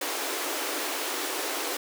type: high-pass noise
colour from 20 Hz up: pink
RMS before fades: -31 dBFS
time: 0.01-1.77 s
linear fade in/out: 5 ms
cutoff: 280 Hz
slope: 96 dB/octave
effects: none